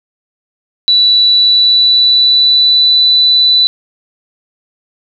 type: tone with pitch glide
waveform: sine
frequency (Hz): 3951 to 3981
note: B7 to B7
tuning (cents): 0 to +13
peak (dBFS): -5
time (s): 0.88-3.67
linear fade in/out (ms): 0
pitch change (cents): +13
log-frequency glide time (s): 1.33-3.03
effects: none